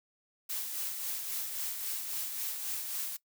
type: noise with tremolo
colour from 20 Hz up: blue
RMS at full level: -35 dBFS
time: 0.49-3.17 s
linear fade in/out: 10 ms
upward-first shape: sine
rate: 3.7 Hz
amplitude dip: 40%
effects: noise-tail reverb RT60 0.1 s tail -20 dB re dry